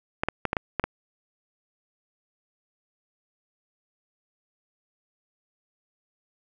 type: clicks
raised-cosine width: 0.5 ms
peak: -9 dBFS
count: 7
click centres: 0.235 / 0.286 / 0.453 / 0.531 / 0.568 / 0.797 / 0.84 s
effects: none